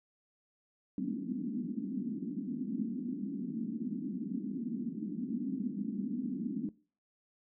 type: band-pass noise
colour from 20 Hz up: pink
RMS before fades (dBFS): -37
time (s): 0.98-6.69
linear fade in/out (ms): 2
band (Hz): 200 to 280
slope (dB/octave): 48
effects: noise-tail reverb RT60 0.4 s tail -21 dB re dry